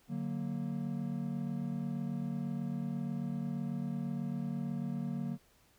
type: chord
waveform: triangle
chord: D augmented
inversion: none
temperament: equal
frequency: 146.83 / 185 / 233.1 Hz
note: D3 / F#3 / A#3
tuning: 0 / 0 / 0 cents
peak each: -37 / -37 / -36 dBFS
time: 0.08-5.38 s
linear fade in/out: 50 ms
effects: pink hiss -67 dBFS RMS until 5.78 s